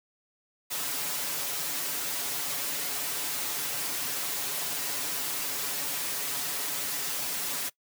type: noise with comb filter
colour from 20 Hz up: white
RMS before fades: -32 dBFS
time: 0.7-7.7 s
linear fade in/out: 20 ms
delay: 7 ms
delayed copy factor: +0.8
effects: noise-tail reverb RT60 0.1 s tail -21 dB re dry + high-pass 150 Hz 12 dB/octave